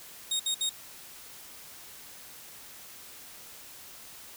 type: tone bursts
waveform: 25% pulse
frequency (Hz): 3729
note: A#7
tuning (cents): 0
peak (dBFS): -23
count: 3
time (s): 0.31-0.694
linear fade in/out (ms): 5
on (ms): 86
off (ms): 63
effects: white hiss -48 dBFS RMS until 4.36 s